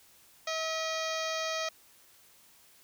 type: harmonic tone with a mistuned harmonic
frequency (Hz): 642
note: E5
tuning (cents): -46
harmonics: 1 / 2 / 3 / 4 / 5 / 6 / 7 / 8 / 9 / 10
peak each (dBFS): -35 / -38 / -40 / -41 / -42 / -43 / -43 / -44 / -45 / -45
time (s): 0.47-1.69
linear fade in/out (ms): 5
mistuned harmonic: 4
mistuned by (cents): -82
effects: white hiss -60 dBFS RMS until 2.83 s